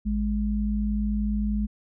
sine tone pair together, 54.89 / 208.2 Hz, A1 / G#3, -3 / +5 cents, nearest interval octave + major seventh, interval 2308 cents, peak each -26 / -25 dBFS, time 0.05-1.67 s, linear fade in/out 20 ms, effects none

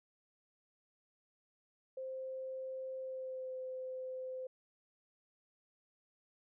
sine tone with pitch glide, 523.3 to 515.5 Hz, C5 to C5, 0 to -26 cents, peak -40 dBFS, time 1.97-4.47 s, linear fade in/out 5 ms, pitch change -26 cents, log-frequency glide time 2.99-3.55 s, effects none

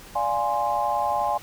sine chord, D half-diminished seventh, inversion none, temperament equal, 587.3 / 698.5 / 830.6 / 1046.5 Hz, D5 / F5 / Ab5 / C6, 0 / 0 / 0 / 0 cents, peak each -30 / -28 / -24 / -28 dBFS, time 0.15-1.38 s, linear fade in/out 10 ms, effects pink hiss -45 dBFS RMS until 1.42 s

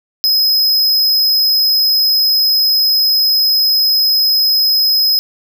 square tone, 5090 Hz, D#8, 39 cents sharp, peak -10 dBFS, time 0.24-5.19 s, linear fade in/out 0 ms, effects none

